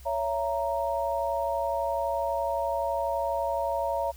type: chord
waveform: sine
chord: A# diminished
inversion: first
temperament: just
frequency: 559.4 / 671.3 / 932.3 Hz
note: C#5 / E5 / A#5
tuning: +16 / +31 / 0 cents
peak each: -30 dBFS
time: 0.05-4.12 s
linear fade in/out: 20 ms
effects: added 65 Hz sine -45 dBFS peak until 4.16 s + white hiss -55 dBFS RMS until 4.16 s